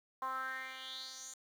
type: tone with band-pass filter sweep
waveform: 10% pulse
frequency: 261.6 Hz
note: C4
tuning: in tune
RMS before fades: -43 dBFS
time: 0.22-1.34 s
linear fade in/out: 2 ms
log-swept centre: 1000 to 7500 Hz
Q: 4.9
effects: 10-bit